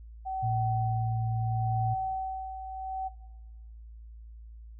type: tone with tremolo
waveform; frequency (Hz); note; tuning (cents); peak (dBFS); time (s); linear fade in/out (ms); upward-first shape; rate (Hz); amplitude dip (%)
sine; 761; F#5; +48; -29; 0.25-3.09; 20; sine; 0.74; 65
type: tone with pitch glide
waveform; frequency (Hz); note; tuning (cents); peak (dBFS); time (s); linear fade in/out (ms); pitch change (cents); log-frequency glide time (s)
sine; 114.5 to 113.71; A#2 to A#2; -31 to -43; -28; 0.42-1.95; 20; -12; 0.52-0.64
effects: noise-tail reverb RT60 1.0 s tail -19 dB re dry + added 56 Hz sine -44 dBFS peak until 4.79 s